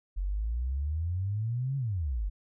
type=exponential two-way sweep; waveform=sine; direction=up then down; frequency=44.49 to 140.3 to 44.49 Hz; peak=-28 dBFS; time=0.16-2.3 s; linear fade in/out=20 ms; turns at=1.77 s; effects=none